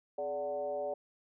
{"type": "tone with frequency modulation", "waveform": "sine", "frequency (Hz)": 581, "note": "D5", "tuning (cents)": -19, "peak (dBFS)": -33, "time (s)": [0.18, 0.94], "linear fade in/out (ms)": 5, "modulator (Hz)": 160, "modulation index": 0.9, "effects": []}